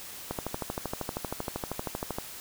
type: click train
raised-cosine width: 1 ms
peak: -17 dBFS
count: 25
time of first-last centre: 0.31-2.185 s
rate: 12.8 Hz
effects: white hiss -43 dBFS RMS until 2.4 s